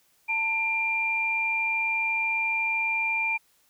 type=tone pair together; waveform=sine; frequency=893 / 2384 Hz; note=A5 / D7; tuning=+25 / +25 cents; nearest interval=octave + perfect fourth; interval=1700 cents; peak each=-32 / -24 dBFS; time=0.28-3.38 s; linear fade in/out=20 ms; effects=white hiss -65 dBFS RMS until 3.69 s